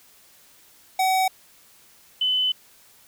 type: tone pair in turn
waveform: square / sine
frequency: 755 / 3020 Hz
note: F#5 / F#7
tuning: +35 / +35 cents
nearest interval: 2 octaves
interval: 2400 cents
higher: second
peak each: -19 dBFS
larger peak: neither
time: 0.99-1.28 / 2.21-2.52 s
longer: second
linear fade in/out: 5 ms
effects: white hiss -54 dBFS RMS until 3.07 s